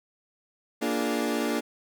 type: chord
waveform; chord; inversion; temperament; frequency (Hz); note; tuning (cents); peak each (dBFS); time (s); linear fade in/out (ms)
30% pulse; Bb dominant seventh; none; equal; 233.1 / 293.7 / 349.2 / 415.3; Bb3 / D4 / F4 / Ab4; 0 / 0 / 0 / 0; -27 / -27 / -31 / -31; 0.81-1.61; 20
effects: none